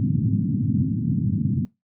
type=band-pass noise; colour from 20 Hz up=pink; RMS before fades=-22 dBFS; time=0-1.65 s; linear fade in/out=0 ms; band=100 to 260 Hz; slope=48 dB/octave; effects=noise-tail reverb RT60 0.2 s tail -22 dB re dry